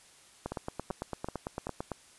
two click trains, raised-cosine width 1 ms, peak -20 / -21 dBFS, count 14 / 4, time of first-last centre 0.46-1.917 / 0.52-1.669 s, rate 8.92 / 2.61 Hz, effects white hiss -58 dBFS RMS until 2.18 s + resampled to 24000 Hz

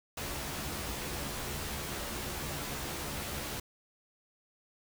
pink noise with comb filter, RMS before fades -38 dBFS, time 0.17-3.6 s, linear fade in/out 5 ms, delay 14 ms, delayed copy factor +0.65, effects none

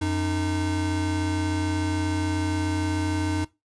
square tone pair together, 91 / 306.1 Hz, F#2 / D#4, -28 / -28 cents, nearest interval octave + major sixth, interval 2100 cents, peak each -27 dBFS, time 0.01-3.45 s, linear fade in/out 10 ms, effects noise-tail reverb RT60 0.2 s tail -18 dB re dry + resampled to 22050 Hz

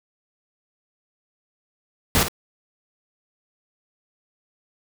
pink noise with echo, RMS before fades -18 dBFS, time 2.15-2.23 s, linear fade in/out 0 ms, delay 53 ms, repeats 1, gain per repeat -9 dB, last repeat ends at 2.283 s, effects none

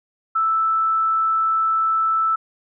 sine tone, 1318.5 Hz, E6, in tune, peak -16 dBFS, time 0.35-2.36 s, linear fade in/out 10 ms, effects none

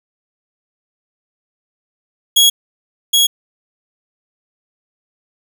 sawtooth tone with echo, 3322 Hz, G#7, in tune, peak -4 dBFS, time 2.36-2.5 s, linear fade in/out 10 ms, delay 770 ms, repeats 1, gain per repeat -2 dB, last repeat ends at 3.27 s, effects none

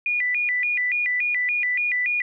sine tone with vibrato, 2200 Hz, C#7, 14 cents flat, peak -20 dBFS, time 0.06-2.22 s, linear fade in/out 2 ms, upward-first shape square, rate 3.5 Hz, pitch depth 180 cents each way, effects none

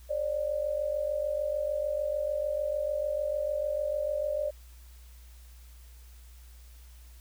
sine tone pair together, 550 / 596.7 Hz, C#5 / D5, -14 / +27 cents, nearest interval minor second, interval 141 cents, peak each -33 / -29 dBFS, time 0.09-4.51 s, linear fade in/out 20 ms, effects added 60 Hz sine -48 dBFS peak until 7.2 s + white hiss -60 dBFS RMS until 7.2 s

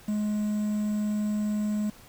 triangle tone with quantisation, 210.4 Hz, G#3, 23 cents sharp, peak -23 dBFS, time 0.08-1.9 s, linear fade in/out 5 ms, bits 8, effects pink hiss -52 dBFS RMS until 2.08 s

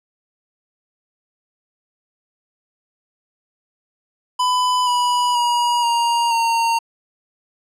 square tone with pitch steps, 1000 / 979.4 / 959.3 / 939.5 / 920.2 Hz, B5 / B5 / A#5 / A#5 / A#5, +21 / -15 / +49 / +13 / -23 cents, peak -16 dBFS, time 4.39-6.79 s, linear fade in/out 10 ms, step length 480 ms, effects low-pass 9000 Hz 12 dB/octave

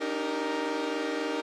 sawtooth chord, Eb major seventh, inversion third, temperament equal with one note detuned, 287.3 / 311.1 / 392 / 466.2 Hz, D4 / Eb4 / G4 / Bb4, -38 / 0 / 0 / 0 cents, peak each -32 / -29 / -33 / -29 dBFS, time 0-1.42 s, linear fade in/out 20 ms, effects low-pass 5000 Hz 12 dB/octave

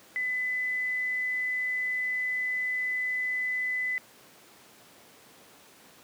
sine tone, 2006 Hz, B6, 26 cents sharp, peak -27 dBFS, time 0.16-3.98 s, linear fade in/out 0 ms, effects pink hiss -54 dBFS RMS until 6.03 s + high-pass 200 Hz 12 dB/octave

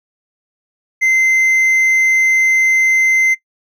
sine tone with hard clipping, 2072 Hz, C7, 17 cents flat, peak -11 dBFS, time 1.01-3.35 s, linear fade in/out 20 ms, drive 3 dB, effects noise-tail reverb RT60 0.1 s tail -19 dB re dry

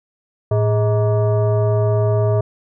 sine tone with frequency modulation, 110.5 Hz, A2, 8 cents sharp, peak -13 dBFS, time 0.51-2.41 s, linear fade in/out 5 ms, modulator 525 Hz, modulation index 0.9, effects none

